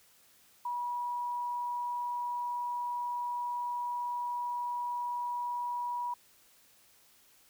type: tone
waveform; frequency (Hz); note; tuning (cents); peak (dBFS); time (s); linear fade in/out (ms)
sine; 969; B5; -33; -32; 0.65-6.14; 5
effects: white hiss -63 dBFS RMS until 7.49 s